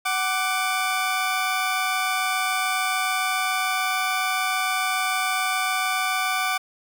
20% pulse tone pair together, 747.5 / 1174.7 Hz, F#5 / D6, +17 / 0 cents, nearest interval minor sixth, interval 783 cents, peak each -20 dBFS, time 0.05-6.58 s, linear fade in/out 10 ms, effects none

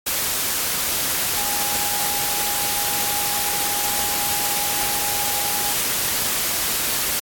sine tone in noise, 820 Hz, G#5, 22 cents flat, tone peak -30 dBFS, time 1.37-5.73 s, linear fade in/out 10 ms, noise white, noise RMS -22 dBFS, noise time 0.06-7.2 s, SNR -11 dB, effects AAC 64 kbps

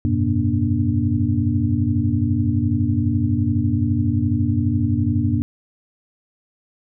sine tone cluster, 91.6 / 103.5 / 126 / 237.6 / 292.4 Hz, F#2 / G#2 / B2 / A#3 / D4, -17 / -5 / +35 / +33 / -7 cents, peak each -22 / -22 / -24 / -22 / -24 dBFS, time 0.05-5.42 s, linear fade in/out 0 ms, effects none

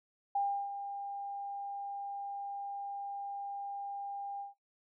sine tone with ADSR envelope, 801 Hz, G5, 37 cents sharp, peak -28 dBFS, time 0.35-4.54 s, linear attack 6 ms, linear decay 330 ms, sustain -10 dB, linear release 140 ms, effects noise-tail reverb RT60 0.2 s tail -23 dB re dry

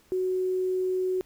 sine tone with quantisation, 370.8 Hz, F#4, 4 cents sharp, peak -24 dBFS, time 0.12-1.21 s, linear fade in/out 0 ms, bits 9, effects pink hiss -61 dBFS RMS until 1.25 s

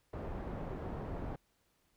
pink low-pass noise, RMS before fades -41 dBFS, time 0.13-1.36 s, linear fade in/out 5 ms, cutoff 870 Hz, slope 12 dB/octave, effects pink hiss -75 dBFS RMS until 1.96 s

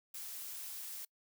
blue noise, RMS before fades -45 dBFS, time 0.14-1.05 s, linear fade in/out 5 ms, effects noise-tail reverb RT60 0.1 s tail -25 dB re dry

